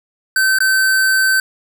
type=tone with dropouts; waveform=square; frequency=1540 Hz; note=G6; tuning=31 cents flat; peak=-12 dBFS; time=0.36-1.4 s; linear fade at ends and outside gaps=2 ms; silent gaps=0.587-0.604 s; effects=none